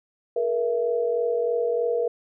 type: tone cluster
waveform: sine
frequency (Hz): 432 / 475.2 / 664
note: A4 / A#4 / E5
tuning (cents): -32 / +33 / +12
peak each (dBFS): -30 / -22 / -30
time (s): 0.36-2.08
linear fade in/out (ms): 5
effects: none